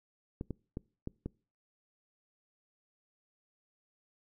clicks, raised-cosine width 3 ms, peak -24 dBFS, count 5, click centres 0.411 / 0.507 / 0.771 / 1.074 / 1.26 s, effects noise-tail reverb RT60 0.4 s tail -25 dB re dry

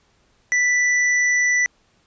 triangle tone with hard clipping, 1975 Hz, B6, in tune, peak -17 dBFS, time 0.52-1.66 s, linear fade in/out 0 ms, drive 17 dB, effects pink hiss -61 dBFS RMS until 2.06 s + resampled to 16000 Hz

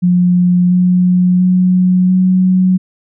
sine tone with pitch steps, 178.4 / 180.58 / 182.78 / 185.01 Hz, F3 / F#3 / F#3 / F#3, +37 / -42 / -21 / 0 cents, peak -7 dBFS, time 0.02-2.78 s, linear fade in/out 20 ms, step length 690 ms, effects none

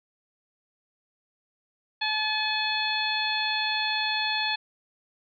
harmonic tone with a mistuned harmonic, 862 Hz, A5, 36 cents flat, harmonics 1 / 2 / 3 / 4 / 5, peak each -31 / -31 / -31 / -31 / -31 dBFS, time 2.01-4.56 s, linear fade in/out 10 ms, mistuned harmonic 3, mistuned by -26 cents, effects none

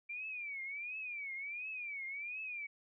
sine tone with vibrato, 2349 Hz, D7, in tune, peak -40 dBFS, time 0.09-2.67 s, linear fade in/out 10 ms, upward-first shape triangle, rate 1.4 Hz, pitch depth 190 cents each way, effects none

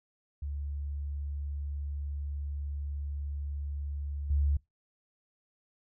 sine tone with level steps, 71.7 Hz, D2, 41 cents flat, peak -33 / -24 dBFS, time 0.42-4.57 s, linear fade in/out 5 ms, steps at 4.3 s, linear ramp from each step 5 ms, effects noise-tail reverb RT60 0.2 s tail -25 dB re dry

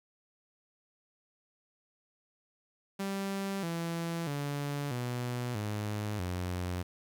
sawtooth tone with pitch steps, 196 / 167.7 / 143.48 / 122.76 / 105.03 / 89.87 Hz, G3 / E3 / D3 / B2 / G#2 / F#2, 0 / +30 / -40 / -10 / +20 / -50 cents, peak -29 dBFS, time 2.99-6.83 s, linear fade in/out 10 ms, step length 640 ms, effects 10-bit

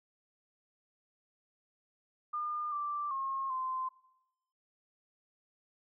sine tone with pitch steps, 1209 / 1174 / 1078 / 1037 Hz, D6 / D6 / C#6 / C6, +50 / -1 / -49 / -16 cents, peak -33 dBFS, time 2.33-3.89 s, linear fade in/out 10 ms, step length 390 ms, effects noise-tail reverb RT60 0.9 s tail -19 dB re dry

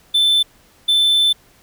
triangle tone pair in turn, 3530 / 3530 Hz, A7 / A7, +5 / +5 cents, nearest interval unison, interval 0 cents, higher neither, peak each -10 dBFS, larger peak neither, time 0.14-0.43 / 0.88-1.33 s, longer second, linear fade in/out 10 ms, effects pink hiss -52 dBFS RMS until 1.62 s

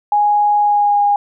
sine tone with pitch glide, 829 to 817.1 Hz, G#5 to G#5, -3 to -28 cents, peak -10 dBFS, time 0.12-1.16 s, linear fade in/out 2 ms, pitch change -25 cents, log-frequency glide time 0.6-1.03 s, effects none

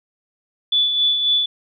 sine tone with tremolo, 3462 Hz, A7, 29 cents flat, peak -13 dBFS, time 0.72-1.46 s, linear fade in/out 5 ms, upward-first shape sine, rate 3.7 Hz, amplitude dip 45%, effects none

